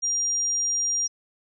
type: tone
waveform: sine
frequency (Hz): 5700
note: F8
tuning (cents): +34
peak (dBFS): -22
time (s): 0.02-1.08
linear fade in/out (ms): 20
effects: none